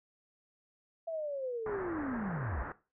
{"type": "linear sweep", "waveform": "sine", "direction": "down", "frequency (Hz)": [670, 49], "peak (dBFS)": -34, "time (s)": [1.07, 2.63], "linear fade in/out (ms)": 10}
{"type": "low-pass noise", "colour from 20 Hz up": "white", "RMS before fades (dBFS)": -42, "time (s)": [1.66, 2.72], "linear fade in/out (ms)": 2, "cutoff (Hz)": 1700, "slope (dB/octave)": 48}
{"effects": ["noise-tail reverb RT60 0.3 s tail -17 dB re dry"]}